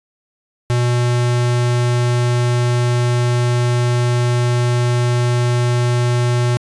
square tone, 121.6 Hz, B2, 26 cents flat, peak -14 dBFS, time 0.7-6.57 s, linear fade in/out 0 ms, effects resampled to 22050 Hz

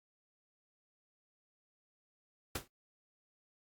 pink noise with exponential decay, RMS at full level -33 dBFS, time 2.55-2.68 s, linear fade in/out 5 ms, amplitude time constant 27 ms, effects AAC 64 kbps

